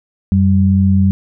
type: tone pair together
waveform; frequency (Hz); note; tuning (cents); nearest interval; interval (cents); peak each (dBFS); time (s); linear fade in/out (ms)
sine; 91.41 / 193.7; F#2 / G3; -20 / -20; octave + minor second; 1300; -11; 0.32-1.11; 0
effects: none